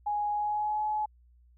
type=tone with pitch glide; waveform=sine; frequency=830.6 to 850.5 Hz; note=G#5 to G#5; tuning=0 to +41 cents; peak=-27 dBFS; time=0.06-1.06 s; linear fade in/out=10 ms; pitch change=+41 cents; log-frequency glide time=0.31-0.83 s; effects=added 60 Hz sine -57 dBFS peak until 1.57 s